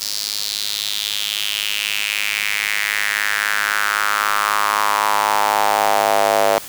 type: tone with high-pass filter sweep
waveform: square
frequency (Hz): 51.91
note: G#1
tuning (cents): 0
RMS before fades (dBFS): -19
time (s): 0.01-6.58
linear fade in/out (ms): 0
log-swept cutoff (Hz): 4900 to 610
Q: 3.6
effects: white hiss -34 dBFS RMS until 6.68 s